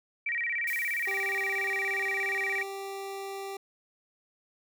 sine tone with vibrato, 2093 Hz, C7, in tune, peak -28 dBFS, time 0.26-2.63 s, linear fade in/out 5 ms, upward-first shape square, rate 17 Hz, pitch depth 180 cents each way
blue noise with exponential decay, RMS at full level -41 dBFS, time 0.67-3.25 s, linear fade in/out 5 ms, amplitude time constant 560 ms
25% pulse tone, 392 Hz, G4, in tune, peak -32 dBFS, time 1.07-3.57 s, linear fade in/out 5 ms
effects none

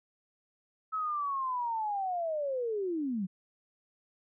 sine linear sweep, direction down, 1300 to 175.8 Hz, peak -30 dBFS, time 0.92-3.27 s, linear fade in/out 20 ms, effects none

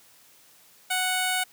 5% pulse tone with notch filter, 740 Hz, F#5, in tune, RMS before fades -26 dBFS, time 0.9-1.44 s, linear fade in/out 10 ms, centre 5600 Hz, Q 0.78, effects white hiss -56 dBFS RMS until 1.52 s + high-pass 80 Hz 12 dB/octave

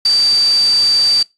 sine tone in noise, 4650 Hz, D8, 18 cents flat, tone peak -9 dBFS, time 0.05-1.23 s, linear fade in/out 5 ms, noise white, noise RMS -26 dBFS, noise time 0.05-1.23 s, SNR +14 dB, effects noise-tail reverb RT60 0.2 s tail -22 dB re dry + resampled to 24000 Hz

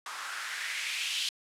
blue noise with band-pass filter sweep, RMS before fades -35 dBFS, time 0.06-1.29 s, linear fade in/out 2 ms, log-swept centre 1100 to 3300 Hz, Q 3, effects low-pass 10000 Hz 12 dB/octave

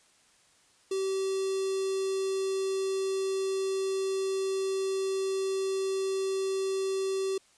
square tone with notch filter, 385.1 Hz, G4, 31 cents flat, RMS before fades -30 dBFS, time 0.91-7.38 s, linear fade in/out 5 ms, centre 1600 Hz, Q 0.51, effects white hiss -63 dBFS RMS until 7.57 s + resampled to 22050 Hz

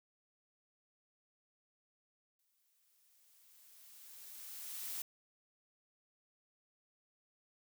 blue noise with exponential growth, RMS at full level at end -41 dBFS, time 2.39-5.02 s, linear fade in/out 2 ms, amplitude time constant 570 ms, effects none

